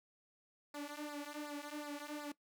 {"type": "tone with flanger", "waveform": "sawtooth", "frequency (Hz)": 293.9, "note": "D4", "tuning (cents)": 1, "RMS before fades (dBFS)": -45, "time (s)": [0.74, 2.32], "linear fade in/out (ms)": 5, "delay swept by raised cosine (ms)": [0.32, 3.82], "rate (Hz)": 2.7, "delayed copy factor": -0.9, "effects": ["noise-tail reverb RT60 0.1 s tail -19 dB re dry"]}